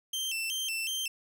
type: tone with vibrato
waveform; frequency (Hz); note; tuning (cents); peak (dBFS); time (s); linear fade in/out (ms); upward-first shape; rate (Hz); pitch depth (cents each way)
sawtooth; 2898; F#7; -37; -28; 0.13-1.08; 5; square; 2.7; 140
effects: none